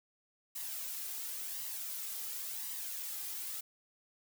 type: noise with flanger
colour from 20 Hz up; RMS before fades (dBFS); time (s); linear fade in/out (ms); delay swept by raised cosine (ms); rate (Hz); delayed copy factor
blue; -41; 0.55-3.61; 10; 1 to 2.5; 0.93; +0.5
effects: none